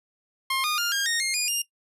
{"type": "tone with pitch steps", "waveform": "15% pulse", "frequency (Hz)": [1065, 1223.4, 1405.3, 1614.2, 1854.3, 2130, 2447, 2811], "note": ["C6", "D#6", "F6", "G#6", "A#6", "C7", "D#7", "F7"], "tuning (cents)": [30, -30, 10, -50, -10, 30, -29, 11], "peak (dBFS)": -17, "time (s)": [0.5, 1.62], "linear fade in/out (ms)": 5, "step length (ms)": 140, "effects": ["noise-tail reverb RT60 0.1 s tail -18 dB re dry", "resampled to 32000 Hz"]}